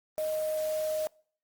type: tone in noise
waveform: sine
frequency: 621 Hz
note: D#5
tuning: 3 cents flat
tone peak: -28 dBFS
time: 0.18-1.07 s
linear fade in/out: 0 ms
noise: white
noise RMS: -44 dBFS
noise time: 0.18-1.07 s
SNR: +13 dB
effects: noise-tail reverb RT60 0.5 s tail -25 dB re dry + Opus 32 kbps